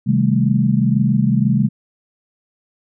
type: chord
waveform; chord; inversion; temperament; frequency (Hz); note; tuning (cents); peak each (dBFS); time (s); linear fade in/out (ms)
sine; A half-diminished seventh; first; just; 132 / 158.4 / 198 / 220; C3 / Eb3 / G3 / A3; +16 / +31 / +18 / 0; -17 / -21 / -17 / -18; 0.06-1.69; 20
effects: none